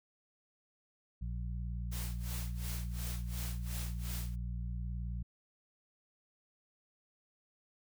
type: harmonic tone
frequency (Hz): 59.1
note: A#1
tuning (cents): +24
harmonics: 1 / 2 / 3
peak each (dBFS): -37 / -43 / -47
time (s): 1.21-5.23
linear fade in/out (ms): 10
type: noise with tremolo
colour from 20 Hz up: white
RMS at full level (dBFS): -44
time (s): 1.91-4.36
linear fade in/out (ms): 20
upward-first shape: sine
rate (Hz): 2.8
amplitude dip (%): 90
effects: none